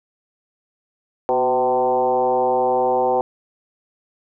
sine tone with frequency modulation, 637 Hz, D#5, 41 cents sharp, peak -15 dBFS, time 1.29-3.21 s, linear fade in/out 0 ms, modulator 131 Hz, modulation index 2, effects none

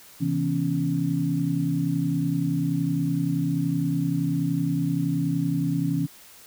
sine tone cluster, 133.4 / 164 / 245.3 / 278.2 Hz, C3 / E3 / B3 / C#4, +34 / -9 / -12 / +6 cents, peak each -29 / -25 / -34 / -26 dBFS, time 0.2-6.07 s, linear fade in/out 20 ms, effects white hiss -49 dBFS RMS until 6.46 s

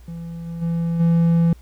triangle tone with level steps, 167.7 Hz, E3, 30 cents sharp, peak -27 / -25 / -17 / -11 dBFS, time 0.08-1.53 s, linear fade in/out 2 ms, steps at 0.46 / 0.61 / 0.99 s, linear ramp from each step 20 ms, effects added 60 Hz sine -42 dBFS peak until 1.61 s + pink hiss -56 dBFS RMS until 1.61 s

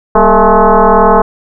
sine tone with frequency modulation, 196 Hz, G3, in tune, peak -3 dBFS, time 0.15-1.22 s, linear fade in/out 5 ms, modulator 217 Hz, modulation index 4.7, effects none

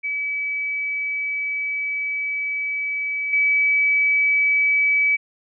sine tone with level steps, 2289 Hz, D7, 45 cents flat, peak -22 / -15 dBFS, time 0.03-5.17 s, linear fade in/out 20 ms, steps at 3.33 s, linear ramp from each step 2 ms, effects none

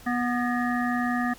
harmonic tone with a mistuned harmonic, 244.1 Hz, B3, 20 cents flat, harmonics 1 / 3 / 5 / 7 / 8, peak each -25 / -30 / -32 / -33 / -34 dBFS, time 0.06-1.34 s, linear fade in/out 10 ms, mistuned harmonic 8, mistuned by -74 cents, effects pink hiss -49 dBFS RMS until 1.38 s + MP3 96 kbps

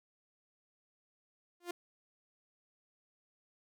sawtooth tone with exponential growth, 350 Hz, F4, 4 cents sharp, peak -30 dBFS, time 1.6-1.71 s, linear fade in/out 5 ms, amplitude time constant 23 ms, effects none

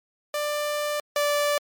sawtooth tone pair in turn, 592 / 584.2 Hz, D5 / D5, +14 / -9 cents, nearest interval unison, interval 23 cents, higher first, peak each -21 / -17 dBFS, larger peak second, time 0.34-1 / 1.16-1.58 s, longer first, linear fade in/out 2 ms, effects MP3 96 kbps

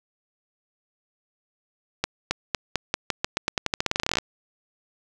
accelerating click train, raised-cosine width 0.2 ms, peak -5 dBFS, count 25, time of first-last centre 2.04-4.185 s, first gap 270 ms, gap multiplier 0.88, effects none

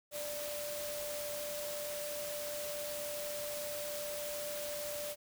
sine tone in noise, 589 Hz, D5, 5 cents sharp, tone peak -40 dBFS, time 0.11-5.16 s, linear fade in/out 50 ms, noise white, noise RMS -43 dBFS, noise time 0.11-5.16 s, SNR 0 dB, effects none

